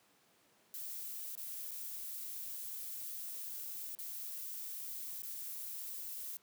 violet noise with dropouts, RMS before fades -44 dBFS, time 0.74-6.37 s, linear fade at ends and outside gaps 1 ms, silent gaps 1.353-1.376 / 1.71-1.715 / 3.951-3.988 / 5.221-5.232 s, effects pink hiss -69 dBFS RMS until 6.42 s + high-pass 200 Hz 12 dB/octave

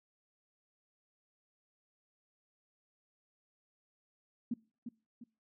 sine tone with echo, 236.5 Hz, A#3, 25 cents sharp, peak -31 dBFS, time 4.51-4.54 s, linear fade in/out 5 ms, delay 350 ms, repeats 2, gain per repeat -8 dB, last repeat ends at 5.24 s, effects noise-tail reverb RT60 0.4 s tail -24 dB re dry

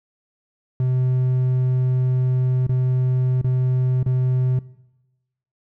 triangle tone with dropouts, 127.8 Hz, C3, 40 cents flat, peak -15 dBFS, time 0.8-4.59 s, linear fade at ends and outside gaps 2 ms, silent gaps 2.667-2.693 / 3.414-3.444 / 4.03-4.061 s, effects noise-tail reverb RT60 1.0 s tail -19 dB re dry

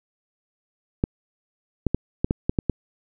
clicks, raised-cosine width 3 ms, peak -7 dBFS, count 8, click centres 1.039 / 1.867 / 1.946 / 2.245 / 2.309 / 2.495 / 2.588 / 2.697 s, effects none

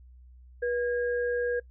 sine tone pair together, 484.9 / 1631 Hz, B4 / G#6, -32 / -32 cents, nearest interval octave + major sixth, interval 2100 cents, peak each -26 / -34 dBFS, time 0.62-1.6 s, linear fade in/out 10 ms, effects noise-tail reverb RT60 0.1 s tail -21 dB re dry + added 62 Hz sine -49 dBFS peak until 1.7 s

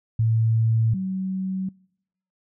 sine tone pair in turn, 112.6 / 188.97 Hz, A2 / F#3, +40 / +37 cents, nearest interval major sixth, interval 897 cents, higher second, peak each -17 / -24 dBFS, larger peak first, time 0.19-0.94 / 0.94-1.69 s, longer neither, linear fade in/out 5 ms, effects noise-tail reverb RT60 0.8 s tail -26 dB re dry

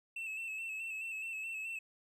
triangle tone with vibrato, 2637 Hz, E7, in tune, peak -37 dBFS, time 0.16-1.79 s, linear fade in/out 5 ms, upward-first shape square, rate 4.7 Hz, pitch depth 35 cents each way, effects none

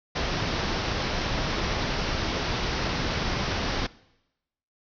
pink low-pass noise, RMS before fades -28 dBFS, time 0.15-3.87 s, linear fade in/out 10 ms, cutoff 5800 Hz, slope 96 dB/octave, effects noise-tail reverb RT60 0.9 s tail -21 dB re dry

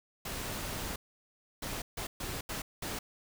pink noise bursts at uneven times, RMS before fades -38 dBFS, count 6, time 0.25-0.96 / 1.62-1.82 / 1.97-2.07 / 2.2-2.41 / 2.49-2.62 / 2.82-2.99 s, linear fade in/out 5 ms, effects none

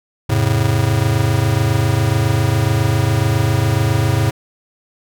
square chord, F augmented, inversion none, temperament just, 87.31 / 109.13 / 136.42 Hz, F2 / A2 / C#3, 0 / -14 / -27 cents, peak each -22 / -16 / -19 dBFS, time 0.29-4.31 s, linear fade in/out 10 ms, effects none

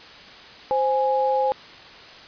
sine tone pair together, 523.3 / 830.7 Hz, C5 / G#5, 0 / 0 cents, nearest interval minor sixth, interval 800 cents, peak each -21 dBFS, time 0.71-1.52 s, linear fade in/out 0 ms, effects white hiss -43 dBFS RMS until 2.27 s + resampled to 11025 Hz

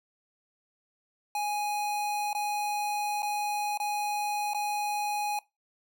square tone with dropouts, 830.6 Hz, G#5, in tune, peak -29 dBFS, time 1.35-5.39 s, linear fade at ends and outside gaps 2 ms, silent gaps 2.331-2.349 / 3.222-3.229 / 3.775-3.8 / 4.535-4.546 s, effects noise-tail reverb RT60 0.2 s tail -20 dB re dry

